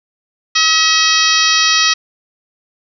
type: harmonic tone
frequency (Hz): 640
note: D#5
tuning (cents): +49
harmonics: 2 / 3 / 4 / 5 / 6 / 7 / 8 / 9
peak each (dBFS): -18 / -18 / -18 / -18 / -18 / -18 / -18 / -18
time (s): 0.55-1.94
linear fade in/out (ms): 10
effects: none